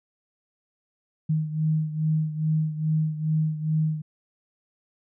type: beating tone pair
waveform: sine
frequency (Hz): 155.56 / 157.96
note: D#3 / D#3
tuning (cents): 0 / +26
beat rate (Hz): 2.4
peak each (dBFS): -23 / -28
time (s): 1.29-4.02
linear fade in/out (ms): 10
effects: none